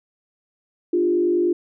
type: tone with frequency modulation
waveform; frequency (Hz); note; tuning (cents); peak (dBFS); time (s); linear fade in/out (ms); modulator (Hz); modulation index
sine; 350; F4; +4; -16; 0.93-1.53; 5; 49.9; 0.73
effects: none